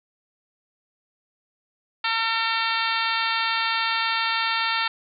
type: harmonic tone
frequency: 452.9 Hz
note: A#4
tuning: 50 cents flat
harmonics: 2 / 3 / 4 / 5 / 6 / 7 / 8 / 9 / 10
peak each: -29 / -27 / -29 / -31 / -30 / -34 / -31 / -34 / -34 dBFS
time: 2.04-4.88 s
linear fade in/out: 5 ms
effects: none